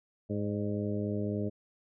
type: harmonic tone with a mistuned harmonic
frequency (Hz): 103.83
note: G#2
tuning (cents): 0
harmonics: 1 / 2 / 3 / 4 / 5 / 6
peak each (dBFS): -35 / -34 / -38 / -38 / -42 / -42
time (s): 0.29-1.5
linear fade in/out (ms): 20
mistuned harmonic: 6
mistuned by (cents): -39
effects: none